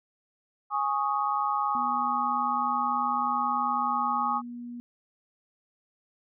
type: chord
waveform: sine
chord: Ab suspended fourth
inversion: none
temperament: just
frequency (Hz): 830.6 / 1107.5 / 1245.9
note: Ab5 / Db6 / Eb6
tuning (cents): 0 / -2 / +2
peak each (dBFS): -29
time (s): 0.7-4.42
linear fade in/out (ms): 50
type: tone with pitch glide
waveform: sine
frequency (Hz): 244.2 to 240.6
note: B3 to B3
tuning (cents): -19 to -45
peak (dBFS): -36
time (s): 1.75-4.8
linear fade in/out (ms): 0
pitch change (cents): -26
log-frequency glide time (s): 3.68-4.31
effects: none